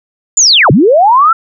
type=linear two-way sweep; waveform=sine; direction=down then up; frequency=7290 to 110 to 1369 Hz; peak=-3 dBFS; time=0.37-1.33 s; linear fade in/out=5 ms; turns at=0.71 s; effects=none